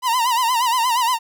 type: tone with vibrato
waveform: 45% pulse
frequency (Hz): 966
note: B5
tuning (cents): -39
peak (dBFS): -16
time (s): 0.02-1.19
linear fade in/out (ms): 50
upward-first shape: sine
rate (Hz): 8.5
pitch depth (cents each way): 110
effects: none